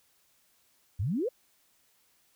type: exponential sweep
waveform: sine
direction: up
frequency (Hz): 82.5 to 554.4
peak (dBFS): -27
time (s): 0.99-1.29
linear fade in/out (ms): 10
effects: white hiss -68 dBFS RMS until 2.35 s